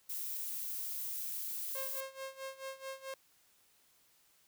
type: noise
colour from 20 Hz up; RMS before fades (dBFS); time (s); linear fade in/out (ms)
violet; -40; 0.09-2.01; 10
type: tone with tremolo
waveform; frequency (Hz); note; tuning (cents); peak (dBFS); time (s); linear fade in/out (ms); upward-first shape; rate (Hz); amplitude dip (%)
sawtooth; 535; C5; +38; -36; 1.75-3.14; 2; sine; 4.6; 85
effects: white hiss -69 dBFS RMS until 4.47 s